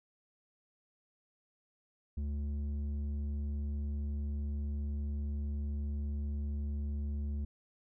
square tone with low-pass filter, 72.4 Hz, D2, 24 cents flat, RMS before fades -36 dBFS, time 2.17-7.45 s, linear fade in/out 5 ms, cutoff 180 Hz, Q 1.2, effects none

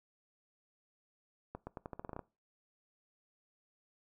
accelerating click train, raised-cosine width 1 ms, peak -28 dBFS, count 11, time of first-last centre 1.55-2.193 s, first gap 120 ms, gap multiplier 0.85, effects noise-tail reverb RT60 0.3 s tail -21 dB re dry

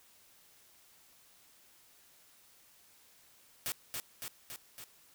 white noise with echo, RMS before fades -36 dBFS, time 3.66-3.72 s, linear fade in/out 0 ms, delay 280 ms, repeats 4, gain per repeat -3 dB, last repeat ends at 4.84 s, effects white hiss -63 dBFS RMS until 5.14 s

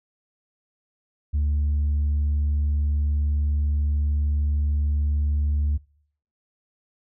sine tone, 73.42 Hz, D2, in tune, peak -17 dBFS, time 1.33-5.78 s, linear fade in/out 20 ms, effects noise-tail reverb RT60 0.6 s tail -26 dB re dry + tanh soft clip ceiling -18 dBFS

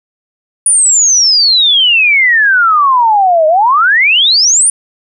sine exponential two-way sweep, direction down then up, 9700 to 610 to 9700 Hz, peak -5 dBFS, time 0.66-4.7 s, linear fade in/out 2 ms, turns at 3.47 s, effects none

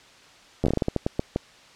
slowing click train, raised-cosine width 2 ms, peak -9 dBFS, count 13, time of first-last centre 0.64-1.361 s, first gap 11 ms, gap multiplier 1.28, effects white hiss -51 dBFS RMS until 1.75 s + low-pass 5000 Hz 12 dB/octave

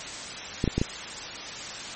clicks, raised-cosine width 3 ms, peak -10 dBFS, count 4, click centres 0.641 / 0.677 / 0.78 / 0.815 s, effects white hiss -36 dBFS RMS until 1.95 s + MP3 32 kbps

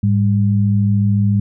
sine tone pair together, 105.79 / 199.7 Hz, G#2 / G3, +32 / +32 cents, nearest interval major seventh, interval 1100 cents, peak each -13 / -16 dBFS, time 0.03-1.4 s, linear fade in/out 5 ms, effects none

